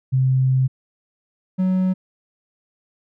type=tone pair in turn; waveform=sine / triangle; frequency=130.7 / 186.01 Hz; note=C3 / F#3; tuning=-1 / +9 cents; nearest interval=tritone; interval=610 cents; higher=second; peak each=-14 dBFS; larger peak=neither; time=0.12-0.68 / 1.58-1.94 s; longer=first; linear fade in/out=20 ms; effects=none